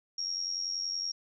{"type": "tone with amplitude modulation", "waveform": "sine", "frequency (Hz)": 5580, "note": "F8", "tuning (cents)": -2, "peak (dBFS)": -28, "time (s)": [0.18, 1.12], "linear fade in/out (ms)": 5, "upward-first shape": "sine", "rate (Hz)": 90.6, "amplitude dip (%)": 75, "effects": []}